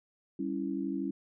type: chord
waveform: sine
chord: C# diminished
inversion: second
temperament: equal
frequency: 196 / 277.2 / 329.6 Hz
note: G3 / C#4 / E4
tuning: 0 / 0 / 0 cents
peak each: -37 / -34 / -36 dBFS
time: 0.39-1.11 s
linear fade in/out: 5 ms
effects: none